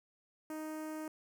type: tone with notch filter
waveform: sawtooth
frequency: 311.1 Hz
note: D#4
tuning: in tune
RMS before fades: -42 dBFS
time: 0.5-1.08 s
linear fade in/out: 2 ms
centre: 3700 Hz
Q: 0.59
effects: none